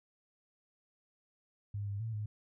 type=tone with pitch steps; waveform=sine; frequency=102.1 / 100.8 / 112.9 / 105.7 Hz; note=G#2 / G2 / A2 / G#2; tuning=-29 / +49 / +45 / +31 cents; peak=-35 dBFS; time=1.74-2.26 s; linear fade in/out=5 ms; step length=130 ms; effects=none